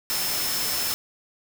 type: tone in noise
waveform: sine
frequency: 5274 Hz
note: E8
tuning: in tune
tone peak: -30 dBFS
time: 0.1-0.94 s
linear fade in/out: 0 ms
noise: white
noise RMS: -27 dBFS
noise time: 0.1-0.94 s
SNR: -6 dB
effects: none